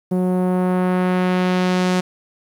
sawtooth tone with low-pass filter sweep, 182.5 Hz, F#3, 24 cents flat, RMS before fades -18 dBFS, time 0.11-2.01 s, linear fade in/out 10 ms, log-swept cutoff 500 to 7600 Hz, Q 0.8, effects 8-bit

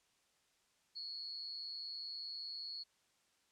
sine tone with amplitude modulation, 4365 Hz, C#8, 28 cents flat, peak -39 dBFS, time 0.95-2.84 s, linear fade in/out 20 ms, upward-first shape sine, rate 160 Hz, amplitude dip 80%, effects white hiss -75 dBFS RMS until 3.51 s + low-pass 8000 Hz 12 dB/octave

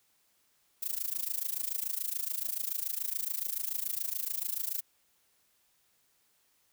violet noise with amplitude modulation, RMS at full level -31 dBFS, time 0.82-4.81 s, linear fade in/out 10 ms, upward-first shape sine, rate 27 Hz, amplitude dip 90%, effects white hiss -71 dBFS RMS until 6.72 s

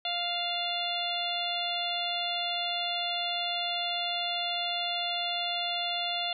harmonic tone, 698.5 Hz, F5, in tune, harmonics 1 / 2 / 3 / 4 / 5 / 6, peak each -34 / -43 / -42 / -35 / -33 / -38 dBFS, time 0.05-6.33 s, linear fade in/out 2 ms, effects none

